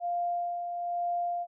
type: tone with tremolo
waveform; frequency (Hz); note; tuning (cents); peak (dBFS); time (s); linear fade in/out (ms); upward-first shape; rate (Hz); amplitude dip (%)
sine; 698.5; F5; 0; -27; 0-1.47; 50; sine; 1.1; 45
effects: none